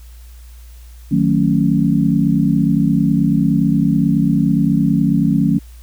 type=chord; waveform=sine; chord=D# half-diminished seventh; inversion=none; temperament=equal with one note detuned; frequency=155.56 / 185 / 222.9 / 277.2 Hz; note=D#3 / F#3 / A3 / C#4; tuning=0 / 0 / +23 / 0 cents; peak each=-17 dBFS; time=1.11-5.59 s; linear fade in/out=10 ms; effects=added 59 Hz sine -35 dBFS peak until 5.82 s + white hiss -50 dBFS RMS until 5.82 s